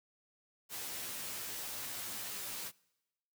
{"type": "noise with comb filter", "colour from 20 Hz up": "white", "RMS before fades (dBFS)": -42, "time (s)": [0.69, 2.72], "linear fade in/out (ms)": 50, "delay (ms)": 13, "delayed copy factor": -1, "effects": ["noise-tail reverb RT60 1.0 s tail -25 dB re dry", "high-pass 60 Hz 12 dB/octave"]}